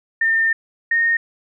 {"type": "tone pair in turn", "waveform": "sine", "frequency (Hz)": [1809, 1845.9], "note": ["A6", "A#6"], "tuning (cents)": [48, -18], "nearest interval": "unison", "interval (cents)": 34, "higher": "second", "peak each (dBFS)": -14, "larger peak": "neither", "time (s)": [[0.21, 0.53], [0.91, 1.17]], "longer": "first", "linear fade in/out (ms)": 5, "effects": []}